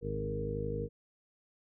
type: harmonic tone with a mistuned harmonic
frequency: 51.91 Hz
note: G#1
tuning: in tune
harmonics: 1 / 2 / 3 / 4 / 5 / 6 / 8 / 9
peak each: -41 / -40 / -41 / -45 / -46 / -47 / -43 / -37 dBFS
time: 0.01-0.89 s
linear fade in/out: 50 ms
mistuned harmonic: 2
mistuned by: +27 cents
effects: none